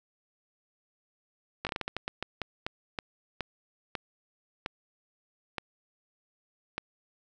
slowing click train, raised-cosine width 0.3 ms, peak -16 dBFS, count 18, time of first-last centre 1.65-6.78 s, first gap 18 ms, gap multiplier 1.3, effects none

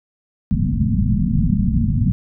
white low-pass noise, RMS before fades -17 dBFS, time 0.51-2.12 s, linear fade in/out 0 ms, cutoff 240 Hz, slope 96 dB/octave, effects none

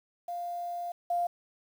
sine tone pair in turn, 698.5 / 698.5 Hz, F5 / F5, 0 / 0 cents, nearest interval unison, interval 0 cents, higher neither, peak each -33 / -26 dBFS, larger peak second, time 0.28-0.92 / 1.1-1.27 s, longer first, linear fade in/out 5 ms, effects 9-bit

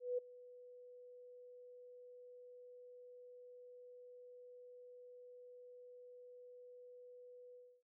sine tone with ADSR envelope, 493.9 Hz, B4, in tune, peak -34 dBFS, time 0-7.83 s, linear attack 180 ms, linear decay 11 ms, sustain -21 dB, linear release 280 ms, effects none

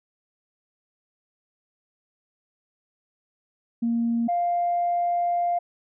sine tone pair in turn, 233.1 / 698.5 Hz, A#3 / F5, 0 / 0 cents, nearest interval octave + perfect fifth, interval 1900 cents, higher second, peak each -20 dBFS, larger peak neither, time 3.82-4.28 / 4.28-5.59 s, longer second, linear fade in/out 10 ms, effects tanh soft clip ceiling -16 dBFS

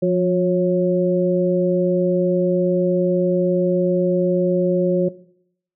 sine tone cluster, 177.2 / 359.6 / 548 Hz, F3 / F#4 / C#5, +25 / -49 / -20 cents, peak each -19 dBFS, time 0.02-5.09 s, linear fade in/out 10 ms, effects noise-tail reverb RT60 0.7 s tail -19 dB re dry

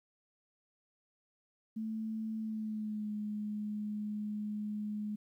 sine tone with pitch glide, 220 to 210.2 Hz, A3 to G#3, 0 to +21 cents, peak -35 dBFS, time 1.76-5.16 s, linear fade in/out 10 ms, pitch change -79 cents, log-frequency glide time 2.39-3.12 s, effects 12-bit

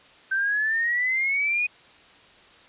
sine exponential sweep, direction up, 1544 to 2489 Hz, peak -21 dBFS, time 0.31-1.67 s, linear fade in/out 10 ms, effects white hiss -52 dBFS RMS until 2.68 s + resampled to 8000 Hz

